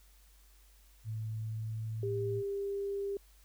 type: tone with pitch glide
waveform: sine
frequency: 110 to 110.83 Hz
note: A2 to A2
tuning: 0 to +13 cents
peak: -35 dBFS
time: 1.04-2.43 s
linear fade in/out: 50 ms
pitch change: +13 cents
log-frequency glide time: 1.3-1.8 s
type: tone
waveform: sine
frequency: 398.8 Hz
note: G4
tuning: 30 cents sharp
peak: -33 dBFS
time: 2.03-3.17 s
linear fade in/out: 2 ms
effects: added 49 Hz sine -59 dBFS peak until 3.44 s + white hiss -66 dBFS RMS until 3.44 s